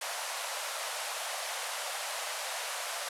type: band-pass noise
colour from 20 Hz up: pink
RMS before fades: -37 dBFS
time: 0.01-3.09 s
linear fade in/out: 5 ms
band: 550 to 12000 Hz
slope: 48 dB/octave
effects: none